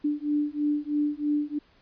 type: beating tone pair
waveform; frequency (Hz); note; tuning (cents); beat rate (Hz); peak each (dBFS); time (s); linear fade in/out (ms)
sine; 293.7 / 296.8; D4 / D4; 0 / +18; 3.1; -27; 0.04-1.59; 10
effects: pink hiss -61 dBFS RMS until 1.81 s + resampled to 11025 Hz